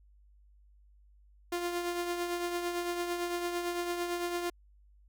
sawtooth tone with tremolo, 349.2 Hz, F4, in tune, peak -26 dBFS, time 1.52-4.5 s, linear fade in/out 5 ms, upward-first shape triangle, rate 8.9 Hz, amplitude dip 50%, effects added 50 Hz sine -58 dBFS peak until 5.08 s

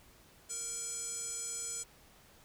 square tone with band-pass filter, 466.2 Hz, A#4, in tune, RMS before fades -40 dBFS, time 0.49-1.84 s, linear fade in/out 20 ms, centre 7600 Hz, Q 9.1, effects pink hiss -61 dBFS RMS until 2.44 s

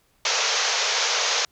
white band-pass noise, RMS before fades -23 dBFS, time 0.25-1.45 s, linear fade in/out 2 ms, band 420 to 6700 Hz, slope 96 dB/octave, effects pink hiss -64 dBFS RMS until 1.51 s

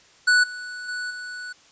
square tone with level steps, 1480 Hz, F#6, in tune, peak -15 / -33 / -28 / -33 dBFS, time 0.27-1.53 s, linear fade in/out 10 ms, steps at 0.43 / 0.88 / 1.1 s, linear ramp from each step 10 ms, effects white hiss -54 dBFS RMS until 1.71 s + resampled to 16000 Hz

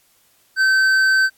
sine tone with hard clipping, 1542 Hz, G6, 29 cents flat, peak -14 dBFS, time 0.56-1.3 s, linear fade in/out 50 ms, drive 7 dB, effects white hiss -58 dBFS RMS until 1.37 s + AAC 64 kbps

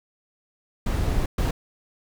brown noise bursts at uneven times, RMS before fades -23 dBFS, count 2, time 0.86-1.26 / 1.38-1.51 s, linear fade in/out 5 ms, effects none

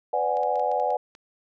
sine chord, G# half-diminished seventh, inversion first, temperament equal with one note detuned, 502.5 / 587.3 / 740 / 830.6 Hz, B4 / D5 / F#5 / G#5, +30 / 0 / 0 / 0 cents, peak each -28 / -28 / -26 / -27 dBFS, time 0.13-0.97 s, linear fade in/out 5 ms
clicks, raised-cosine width 0.2 ms, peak -30 dBFS, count 8, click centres 0.37 / 0.433 / 0.557 / 0.596 / 0.716 / 0.799 / 0.905 / 1.151 s
effects none

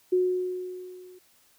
sine tone with level ramp, 365.3 Hz, F#4, 22 cents flat, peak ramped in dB -18 to -47 dBFS, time 0.12-1.19 s, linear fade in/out 10 ms, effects white hiss -62 dBFS RMS until 1.58 s

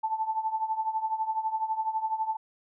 sine tone with tremolo, 880 Hz, A5, in tune, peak -23 dBFS, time 0.03-2.37 s, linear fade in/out 10 ms, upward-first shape triangle, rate 12 Hz, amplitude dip 85%, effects none

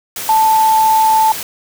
sine tone in noise, 880 Hz, A5, in tune, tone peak -8 dBFS, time 0.29-1.32 s, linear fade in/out 2 ms, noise white, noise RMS -24 dBFS, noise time 0.16-1.43 s, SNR +13 dB, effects none

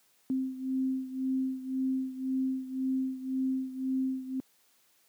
sine beating tone pair, 261.6 / 263.5 Hz, C4 / C4, 0 / +12 cents, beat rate 1.9 Hz, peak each -30 / -34 dBFS, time 0.3-4.4 s, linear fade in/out 0 ms, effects white hiss -67 dBFS RMS until 5.08 s + high-pass 150 Hz 12 dB/octave

